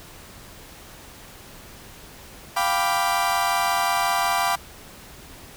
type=chord; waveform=35% pulse; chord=G dominant seventh; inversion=third; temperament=equal; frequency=698.5 / 784 / 987.8 / 1174.7 Hz; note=F5 / G5 / B5 / D6; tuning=0 / 0 / 0 / 0 cents; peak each=-24 dBFS; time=2.56-4.56 s; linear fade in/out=10 ms; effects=pink hiss -44 dBFS RMS until 5.56 s